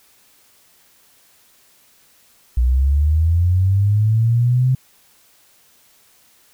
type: linear sweep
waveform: sine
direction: up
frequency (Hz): 59 to 130.81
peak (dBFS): -12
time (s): 2.57-4.75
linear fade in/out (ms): 5
effects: white hiss -54 dBFS RMS until 6.53 s